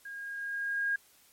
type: tone with level ramp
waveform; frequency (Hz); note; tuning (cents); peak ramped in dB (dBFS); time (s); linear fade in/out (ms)
sine; 1627; G#6; -36; -40 to -26; 0.05-0.96; 5
effects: white hiss -62 dBFS RMS until 1.32 s + MP3 64 kbps